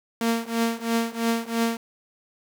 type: tone with tremolo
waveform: sawtooth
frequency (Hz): 230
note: A#3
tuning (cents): -23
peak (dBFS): -15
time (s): 0.21-1.77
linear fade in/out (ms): 2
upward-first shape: triangle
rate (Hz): 3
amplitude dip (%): 95
effects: 7-bit